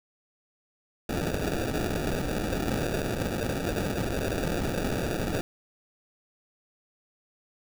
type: noise with sample-and-hold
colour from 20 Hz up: blue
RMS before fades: -29 dBFS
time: 1.09-5.41 s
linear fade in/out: 2 ms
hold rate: 1050 Hz
effects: none